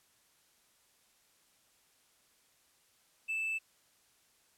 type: tone with hard clipping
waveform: sine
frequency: 2637 Hz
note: E7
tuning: in tune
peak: -33 dBFS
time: 3.28-3.59 s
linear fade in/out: 20 ms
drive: 2 dB
effects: white hiss -69 dBFS RMS until 4.57 s + low-pass 12000 Hz 12 dB/octave